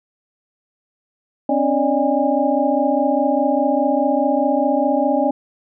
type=tone cluster; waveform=sine; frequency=262.1 / 287 / 572 / 607 / 815 Hz; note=C4 / D4 / D5 / D#5 / G#5; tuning=+3 / -40 / -46 / -43 / -33 cents; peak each=-21 dBFS; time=1.49-5.31 s; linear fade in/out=5 ms; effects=none